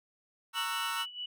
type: chord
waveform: sawtooth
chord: F# dominant seventh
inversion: first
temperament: just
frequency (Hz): 925 / 1110 / 1332 / 1480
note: A#5 / C#6 / E6 / F#6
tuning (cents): -14 / +2 / +18 / 0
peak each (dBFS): -35 / -36 / -32 / -36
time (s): 0.53-1.06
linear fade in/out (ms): 50
type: tone with tremolo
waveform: sine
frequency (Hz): 2953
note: F#7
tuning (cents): -4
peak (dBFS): -35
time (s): 0.55-1.26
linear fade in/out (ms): 5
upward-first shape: sine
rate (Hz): 4.8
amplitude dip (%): 75
effects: none